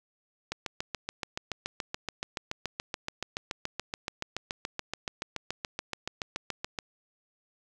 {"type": "click train", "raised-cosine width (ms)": 0.2, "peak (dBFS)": -15, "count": 45, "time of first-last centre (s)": [0.52, 6.788], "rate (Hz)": 7.02, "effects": []}